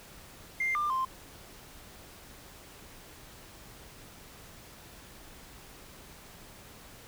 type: tone with pitch steps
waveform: triangle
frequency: 2099 / 1194 / 1046 Hz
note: C7 / D6 / C6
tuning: +5 / +28 / -1 cents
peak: -24 dBFS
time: 0.6-1.05 s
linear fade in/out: 5 ms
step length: 150 ms
effects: tanh soft clip ceiling -24 dBFS + pink hiss -51 dBFS RMS until 7.07 s